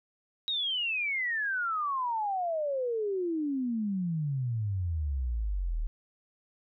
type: exponential sweep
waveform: sine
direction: down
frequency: 3827 to 36.71 Hz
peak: -28 dBFS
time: 0.48-5.87 s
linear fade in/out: 0 ms
effects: none